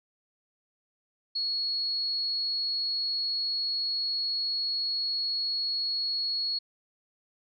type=tone; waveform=sine; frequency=4341 Hz; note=C#8; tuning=37 cents flat; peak=-27 dBFS; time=1.35-6.59 s; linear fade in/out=10 ms; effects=none